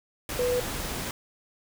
sine tone in noise, 493.9 Hz, B4, in tune, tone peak -23 dBFS, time 0.39-0.6 s, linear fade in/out 2 ms, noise pink, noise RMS -33 dBFS, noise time 0.29-1.11 s, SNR +7 dB, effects none

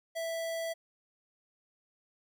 square tone, 659.3 Hz, E5, in tune, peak -34 dBFS, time 0.15-0.74 s, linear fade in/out 20 ms, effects none

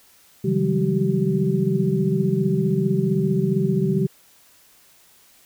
sine tone cluster, 137.9 / 160.6 / 184.9 / 200.2 / 383.8 Hz, C#3 / E3 / F#3 / G3 / G4, -9 / -45 / -1 / +37 / -37 cents, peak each -24 dBFS, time 0.44-4.07 s, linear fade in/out 10 ms, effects white hiss -54 dBFS RMS until 5.45 s

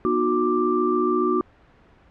sine tone cluster, 243.1 / 309.7 / 364.4 / 1178 Hz, B3 / D#4 / F#4 / D6, -27 / -8 / -26 / +5 cents, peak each -26 / -26 / -21 / -24 dBFS, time 0.05-1.41 s, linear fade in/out 0 ms, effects pink hiss -54 dBFS RMS until 2.1 s + low-pass 2000 Hz 12 dB/octave

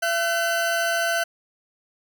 40% pulse tone pair together, 677.1 / 1520 Hz, E5 / F#6, +46 / +46 cents, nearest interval octave + major second, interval 1400 cents, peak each -23 dBFS, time 0.02-1.24 s, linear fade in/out 10 ms, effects none

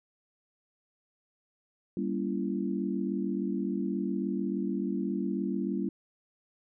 sine chord, G diminished seventh, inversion none, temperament just, 196 / 235.2 / 282.2 / 338.7 Hz, G3 / Bb3 / Db4 / Fb4, 0 / +16 / +31 / +47 cents, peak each -32 / -35 / -35 / -35 dBFS, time 1.97-5.89 s, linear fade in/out 2 ms, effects none

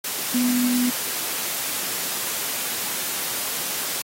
sine tone in noise, 246.9 Hz, B3, in tune, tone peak -18 dBFS, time 0.34-0.9 s, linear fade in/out 5 ms, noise white, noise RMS -27 dBFS, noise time 0.04-4.02 s, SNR +6 dB, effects high-pass 150 Hz 12 dB/octave + AAC 48 kbps

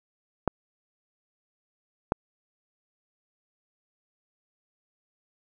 clicks, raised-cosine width 1 ms, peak -8 dBFS, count 2, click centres 0.477 / 2.121 s, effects none

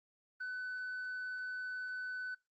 sine tone with tanh clipping, 1503 Hz, F#6, 27 cents sharp, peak -39 dBFS, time 0.4-2.35 s, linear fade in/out 10 ms, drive 1 dB, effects noise-tail reverb RT60 0.2 s tail -25 dB re dry + Opus 24 kbps

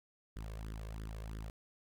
sawtooth tone with flanger, 54 Hz, A1, 32 cents flat, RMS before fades -44 dBFS, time 0.36-1.5 s, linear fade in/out 0 ms, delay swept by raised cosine 0.59 to 1.89 ms, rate 3 Hz, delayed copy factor +0.8, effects none

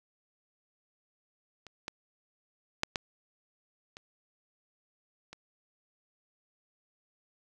clicks, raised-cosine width 0.2 ms, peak -30 / -19 / -10 / -13 / -28 / -28 dBFS, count 6, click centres 1.667 / 1.881 / 2.834 / 2.958 / 3.969 / 5.33 s, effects none

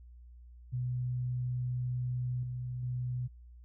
sine tone with level steps, 124.7 Hz, B2, 17 cents sharp, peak -31 / -35 / -32 dBFS, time 0.72-3.28 s, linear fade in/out 20 ms, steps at 2.43 / 2.83 s, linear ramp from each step 2 ms, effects added 60 Hz sine -50 dBFS peak until 3.64 s

